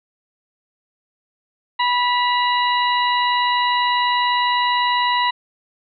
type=harmonic tone with a mistuned harmonic; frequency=981 Hz; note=B5; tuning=12 cents flat; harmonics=1 / 2 / 3 / 4; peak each=-17 / -23 / -26 / -25 dBFS; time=1.79-5.31 s; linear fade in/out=10 ms; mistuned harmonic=3; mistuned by=-53 cents; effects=none

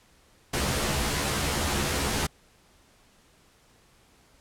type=noise with comb filter; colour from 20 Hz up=pink; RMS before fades=-27 dBFS; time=0.53-2.27 s; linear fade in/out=10 ms; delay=14 ms; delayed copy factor=+1; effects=pink hiss -60 dBFS RMS until 4.4 s + low-pass 11000 Hz 12 dB/octave

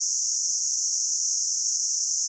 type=band-pass noise; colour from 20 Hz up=pink; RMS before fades=-26 dBFS; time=0-2.28 s; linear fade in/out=20 ms; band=5600 to 6800 Hz; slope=96 dB/octave; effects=none

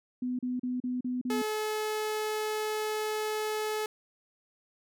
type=tone bursts; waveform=sine; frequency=250 Hz; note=B3; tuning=21 cents sharp; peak=-29 dBFS; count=6; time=0.22-1.42 s; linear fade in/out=5 ms; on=170 ms; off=36 ms
type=tone; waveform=sawtooth; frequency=429.3 Hz; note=A4; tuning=43 cents flat; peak=-26 dBFS; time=1.3-3.86 s; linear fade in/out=2 ms
effects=none

